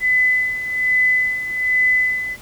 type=tone with tremolo; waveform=sine; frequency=2009 Hz; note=B6; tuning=29 cents sharp; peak=-12 dBFS; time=0-2.37 s; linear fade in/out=50 ms; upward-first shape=sine; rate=1.2 Hz; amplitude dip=70%; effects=pink hiss -42 dBFS RMS until 2.41 s